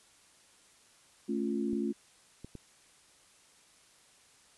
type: chord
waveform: sine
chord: A augmented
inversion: none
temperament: equal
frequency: 220 / 277.2 / 349.2 Hz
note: A3 / C#4 / E#4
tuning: 0 / 0 / 0 cents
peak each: -33 / -35 / -35 dBFS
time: 1.28-1.93 s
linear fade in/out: 20 ms
type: clicks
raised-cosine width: 3 ms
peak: -31 dBFS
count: 3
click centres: 1.731 / 2.446 / 2.553 s
effects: white hiss -62 dBFS RMS until 4.57 s + resampled to 24000 Hz